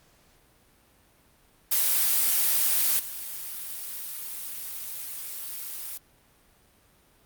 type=noise with level steps; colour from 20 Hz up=blue; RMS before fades=-23 / -36 dBFS; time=1.71-5.98 s; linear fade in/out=10 ms; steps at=2.99 s; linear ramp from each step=5 ms; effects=pink hiss -61 dBFS RMS until 7.25 s + Opus 48 kbps